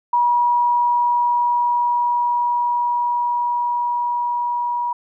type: tone with level ramp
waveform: sine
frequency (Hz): 963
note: B5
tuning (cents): -44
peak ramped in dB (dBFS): -13 to -19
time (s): 0.13-4.93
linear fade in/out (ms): 5
effects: none